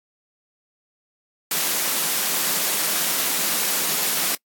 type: high-pass noise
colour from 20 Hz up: white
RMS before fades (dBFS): -22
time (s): 1.51-4.35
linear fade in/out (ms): 2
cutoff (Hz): 150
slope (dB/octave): 96
effects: noise-tail reverb RT60 0.1 s tail -26 dB re dry + AAC 64 kbps